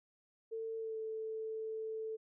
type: tone with pitch glide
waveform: sine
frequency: 448.5 to 440.8 Hz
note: A4 to A4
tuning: +33 to +3 cents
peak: -38 dBFS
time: 0.51-2.17 s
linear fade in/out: 20 ms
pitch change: -30 cents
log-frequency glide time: 0.78-0.97 s
effects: none